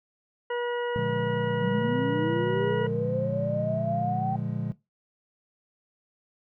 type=harmonic tone; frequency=482.2 Hz; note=B4; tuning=41 cents flat; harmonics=1 / 2 / 3 / 4 / 6; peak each=-28 / -34 / -38 / -40 / -44 dBFS; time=0.5-2.87 s; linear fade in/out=5 ms
type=chord; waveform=triangle; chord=Bb dominant seventh; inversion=none; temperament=just; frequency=116.54 / 145.68 / 174.81 / 209.8 Hz; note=Bb2 / D3 / F3 / Ab3; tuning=0 / -14 / +2 / +18 cents; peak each=-31 / -30 / -32 / -32 dBFS; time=0.96-4.72 s; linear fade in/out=0 ms
type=linear sweep; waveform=sine; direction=up; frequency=177.5 to 778 Hz; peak=-27 dBFS; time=1.62-4.36 s; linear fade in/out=5 ms
effects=noise-tail reverb RT60 0.2 s tail -17 dB re dry